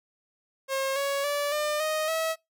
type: tone with pitch steps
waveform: sawtooth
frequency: 538 / 557.9 / 578.6 / 600.1 / 622.3 / 645.4 Hz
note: C5 / C#5 / D5 / D5 / D#5 / E5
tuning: +48 / +11 / -26 / +37 / 0 / -37 cents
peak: -22 dBFS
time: 0.68-2.36 s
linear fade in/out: 50 ms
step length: 280 ms
effects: noise-tail reverb RT60 0.2 s tail -25 dB re dry